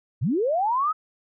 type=linear sweep; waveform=sine; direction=up; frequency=90.2 to 1300 Hz; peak=-20 dBFS; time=0.21-0.93 s; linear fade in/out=20 ms; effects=none